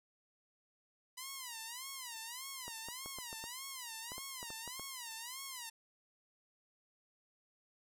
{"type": "tone with vibrato", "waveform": "5% pulse", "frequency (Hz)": 987.8, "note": "B5", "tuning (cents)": 0, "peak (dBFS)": -32, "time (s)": [1.17, 5.7], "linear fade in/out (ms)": 10, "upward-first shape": "sine", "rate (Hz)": 1.7, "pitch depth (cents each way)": 180}
{"type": "clicks", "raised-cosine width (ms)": 1, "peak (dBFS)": -34, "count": 12, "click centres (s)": [2.68, 2.886, 3.06, 3.186, 3.329, 3.44, 4.119, 4.181, 4.429, 4.504, 4.677, 4.796]}
{"effects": []}